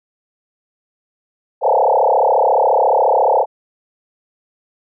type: tone with frequency modulation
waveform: sine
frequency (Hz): 690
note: F5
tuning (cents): -21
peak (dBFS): -10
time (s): 1.61-3.46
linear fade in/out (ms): 50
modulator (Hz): 34.3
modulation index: 6.2
effects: none